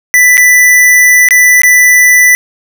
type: tone with dropouts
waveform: square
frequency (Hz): 1984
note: B6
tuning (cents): +7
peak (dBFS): -3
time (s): 0.14-2.35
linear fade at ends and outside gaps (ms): 0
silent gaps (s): 0.371-0.378 / 1.287-1.308 / 1.618-1.634
effects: none